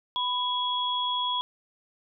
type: tone pair together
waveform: sine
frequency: 992 / 3337 Hz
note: B5 / G#7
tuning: +7 / +8 cents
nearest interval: octave + major sixth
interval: 2101 cents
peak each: -28 dBFS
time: 0.16-1.41 s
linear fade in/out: 0 ms
effects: none